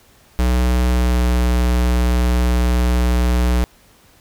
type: tone with pitch glide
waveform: square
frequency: 61.74 to 60.93 Hz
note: B1 to B1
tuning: 0 to -23 cents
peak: -14 dBFS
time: 0.39-3.64 s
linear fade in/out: 0 ms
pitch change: -23 cents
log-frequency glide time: 0.82-1.25 s
effects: pink hiss -51 dBFS RMS until 4.2 s